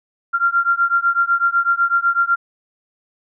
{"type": "beating tone pair", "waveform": "sine", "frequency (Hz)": [1380, 1388], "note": ["F6", "F6"], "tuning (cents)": [-21, -11], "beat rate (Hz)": 8, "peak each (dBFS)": -17, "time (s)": [0.33, 2.36], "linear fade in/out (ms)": 20, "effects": []}